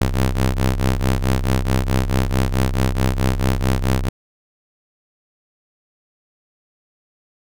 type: ring-modulated tone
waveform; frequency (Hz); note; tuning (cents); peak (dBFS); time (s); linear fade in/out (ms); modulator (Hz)
sawtooth; 65.41; C2; 0; -9; 0.01-4.09; 5; 30.4
effects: none